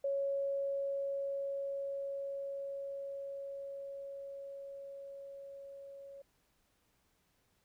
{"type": "tone with level ramp", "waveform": "sine", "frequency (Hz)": 554.4, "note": "C#5", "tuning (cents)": 0, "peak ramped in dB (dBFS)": [-31, -48], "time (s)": [0.04, 6.22], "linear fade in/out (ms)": 5, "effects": ["pink hiss -75 dBFS RMS until 7.64 s"]}